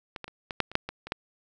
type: clicks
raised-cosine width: 0.3 ms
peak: -20 / -21 / -27 / -17 / -6 / -26 / -6 / -18 / -24 / -12 dBFS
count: 10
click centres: 0.162 / 0.243 / 0.28 / 0.508 / 0.603 / 0.716 / 0.754 / 0.89 / 1.07 / 1.121 s
effects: none